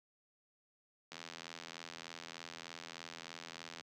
click train, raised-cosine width 0.2 ms, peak -28 dBFS, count 225, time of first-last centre 1.12-3.809 s, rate 83.3 Hz, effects high-pass 150 Hz 12 dB/octave

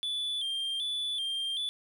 triangle tone with vibrato, 3322 Hz, G#7, in tune, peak -29 dBFS, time 0.03-1.69 s, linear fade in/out 0 ms, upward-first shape square, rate 1.3 Hz, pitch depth 73 cents each way, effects none

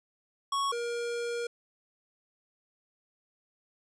square tone pair in turn, 1108.7 / 473.3 Hz, C#6 / A#4, 0 / +26 cents, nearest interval octave + minor third, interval 1474 cents, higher first, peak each -28 / -32 dBFS, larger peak first, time 0.52-0.72 / 0.72-1.47 s, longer second, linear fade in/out 5 ms, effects resampled to 22050 Hz + 11-bit

